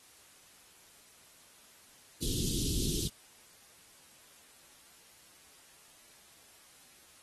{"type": "band-stop noise", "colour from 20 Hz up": "pink", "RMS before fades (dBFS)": -33, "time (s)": [2.22, 3.08], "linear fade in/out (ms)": 5, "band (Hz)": [400, 3200], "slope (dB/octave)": 48, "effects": ["white hiss -59 dBFS RMS until 7.22 s", "AAC 32 kbps"]}